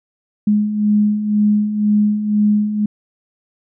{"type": "beating tone pair", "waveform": "sine", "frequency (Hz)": [207.7, 209.7], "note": ["G#3", "G#3"], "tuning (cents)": [0, 17], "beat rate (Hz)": 2, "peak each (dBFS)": [-20, -13], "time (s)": [0.47, 2.86], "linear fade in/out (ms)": 5, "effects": []}